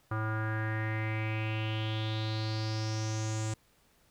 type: tone with low-pass filter sweep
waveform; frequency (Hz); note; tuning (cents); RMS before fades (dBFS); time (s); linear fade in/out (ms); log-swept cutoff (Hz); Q
square; 109.3; A2; -11; -33; 0.11-3.54; 5; 1300 to 7600; 5.7
effects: pink hiss -67 dBFS RMS until 4.1 s